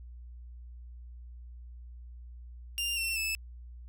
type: tone with pitch steps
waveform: sawtooth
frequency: 2794 / 2705 / 2619 Hz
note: F7 / E7 / E7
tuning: 0 / +44 / -12 cents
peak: -27 dBFS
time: 2.78-3.35 s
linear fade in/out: 0 ms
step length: 190 ms
effects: added 60 Hz sine -44 dBFS peak until 3.88 s